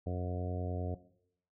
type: harmonic tone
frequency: 89.9 Hz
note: F#2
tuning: 49 cents flat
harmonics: 1 / 2 / 3 / 4 / 5 / 6 / 7 / 8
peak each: -35 / -41 / -44 / -47 / -44 / -46 / -47 / -49 dBFS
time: 0.06-0.95 s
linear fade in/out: 10 ms
effects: noise-tail reverb RT60 0.7 s tail -17 dB re dry